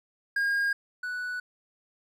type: tone pair in turn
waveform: triangle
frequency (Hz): 1623 / 1480.9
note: G#6 / F#6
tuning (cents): -40 / +1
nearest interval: major second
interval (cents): 159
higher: first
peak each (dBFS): -22 / -29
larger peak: first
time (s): 0.36-0.73 / 1.03-1.4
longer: neither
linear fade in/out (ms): 5
effects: none